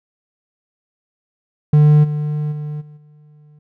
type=tone with level steps; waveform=triangle; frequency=149.8 Hz; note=D3; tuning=35 cents sharp; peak=-5 / -16 / -21 / -35 / -42 dBFS; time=1.73-3.59 s; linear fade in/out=5 ms; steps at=2.03 / 2.51 / 2.8 / 2.96 s; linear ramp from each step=20 ms; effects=none